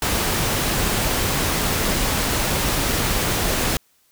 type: noise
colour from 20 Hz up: pink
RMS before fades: -21 dBFS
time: 0.02-3.77 s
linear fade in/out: 2 ms
effects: white hiss -61 dBFS RMS until 4.11 s